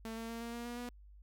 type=tone with pitch steps; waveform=sawtooth; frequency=224.4 / 227.4 / 230.4 / 233.5 / 236.6 / 239.8 / 243 Hz; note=A3 / A#3 / A#3 / A#3 / A#3 / A#3 / B3; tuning=+34 / -43 / -20 / +3 / +26 / +49 / -28 cents; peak=-37 dBFS; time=0.05-0.89 s; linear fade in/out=0 ms; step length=120 ms; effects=added 50 Hz sine -54 dBFS peak until 1.22 s